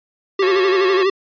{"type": "tone with vibrato", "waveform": "square", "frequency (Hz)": 380, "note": "F#4", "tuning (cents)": 46, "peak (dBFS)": -14, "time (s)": [0.39, 1.1], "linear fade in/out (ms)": 5, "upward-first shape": "sine", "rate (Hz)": 12, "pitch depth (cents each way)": 74}
{"type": "chord", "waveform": "10% pulse", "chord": "F augmented", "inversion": "none", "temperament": "just", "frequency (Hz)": [349.2, 436.5, 545.7], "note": ["F4", "A4", "C#5"], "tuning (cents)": [0, -14, -27], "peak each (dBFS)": [-22, -22, -18], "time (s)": [0.42, 1.03], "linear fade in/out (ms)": 2}
{"type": "noise with exponential decay", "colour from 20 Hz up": "white", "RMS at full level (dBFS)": -28, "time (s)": [0.56, 0.66], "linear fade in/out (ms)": 2, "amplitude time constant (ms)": 20}
{"effects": ["resampled to 11025 Hz"]}